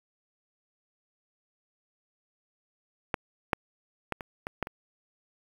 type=clicks; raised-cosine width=0.5 ms; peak=-11 / -8 / -14 / -22 / -18 / -13 / -23 dBFS; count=7; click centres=3.142 / 3.532 / 4.123 / 4.208 / 4.469 / 4.627 / 4.671 s; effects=7-bit